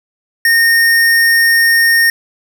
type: tone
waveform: square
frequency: 1840 Hz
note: A#6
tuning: 23 cents flat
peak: -8 dBFS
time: 0.45-2.1 s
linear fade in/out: 2 ms
effects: none